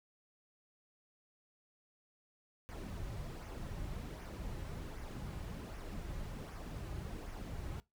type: noise with flanger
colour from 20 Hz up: brown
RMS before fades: -44 dBFS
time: 2.69-7.8 s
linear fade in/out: 0 ms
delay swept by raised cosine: 0.24 to 4.44 ms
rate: 1.3 Hz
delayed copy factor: -0.5
effects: noise-tail reverb RT60 0.2 s tail -21 dB re dry